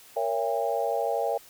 sine chord, A# diminished seventh, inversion none, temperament just, 466.2 / 559.4 / 671.3 / 805.5 Hz, A#4 / C#5 / E5 / G5, 0 / +16 / +31 / +47 cents, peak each -30 dBFS, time 0.16-1.38 s, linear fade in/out 10 ms, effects white hiss -52 dBFS RMS until 1.49 s

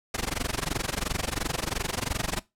pink noise with amplitude modulation, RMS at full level -26 dBFS, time 0.14-2.4 s, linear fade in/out 5 ms, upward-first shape sine, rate 22.9 Hz, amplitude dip 100%, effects noise-tail reverb RT60 0.2 s tail -20 dB re dry + low-pass 11000 Hz 12 dB/octave

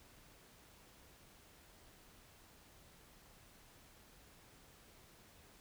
silence, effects pink hiss -63 dBFS RMS until 5.6 s

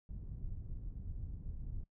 pink low-pass noise, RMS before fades -43 dBFS, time 0.09-1.84 s, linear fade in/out 5 ms, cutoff 100 Hz, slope 12 dB/octave, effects noise-tail reverb RT60 0.1 s tail -24 dB re dry

